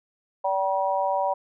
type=harmonic tone; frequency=192.3 Hz; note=G3; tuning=33 cents flat; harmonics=3 / 4 / 5; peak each=-26 / -26 / -26 dBFS; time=0.44-1.34 s; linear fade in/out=10 ms; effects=none